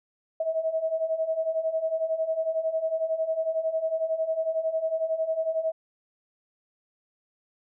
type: beating tone pair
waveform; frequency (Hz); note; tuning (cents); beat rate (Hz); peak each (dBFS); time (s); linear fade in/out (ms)
sine; 636 / 647; D#5 / E5; +38 / -32; 11; -30 / -26; 0.4-5.72; 5
effects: none